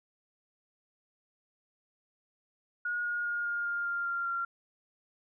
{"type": "tone with pitch steps", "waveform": "sine", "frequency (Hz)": [1442, 1432.9, 1423.8, 1414.8, 1405.8, 1396.9, 1388.1, 1379.3], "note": ["F#6", "F6", "F6", "F6", "F6", "F6", "F6", "F6"], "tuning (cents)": [-45, 44, 33, 22, 11, 0, -11, -22], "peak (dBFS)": -30, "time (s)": [2.85, 4.45], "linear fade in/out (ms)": 5, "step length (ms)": 200, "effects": []}